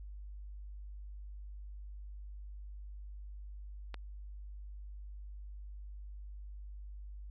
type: click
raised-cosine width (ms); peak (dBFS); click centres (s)
0.3; -27; 3.943
effects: added 50 Hz sine -44 dBFS peak until 7.3 s